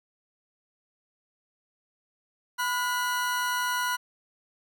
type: tone pair together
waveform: 40% pulse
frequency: 995 / 1446.8 Hz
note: B5 / F#6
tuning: +13 / -39 cents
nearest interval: tritone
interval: 648 cents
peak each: -28 dBFS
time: 2.58-3.97 s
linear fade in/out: 20 ms
effects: none